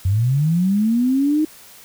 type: linear sweep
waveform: sine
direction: up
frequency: 89.5 to 314.4 Hz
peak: -14 dBFS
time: 0.05-1.45 s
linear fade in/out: 5 ms
effects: white hiss -44 dBFS RMS until 1.84 s